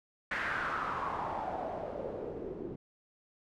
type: noise with low-pass filter sweep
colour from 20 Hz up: white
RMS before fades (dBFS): -37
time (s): 0.31-2.76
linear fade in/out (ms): 5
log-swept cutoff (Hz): 1800 to 330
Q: 4.3
effects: none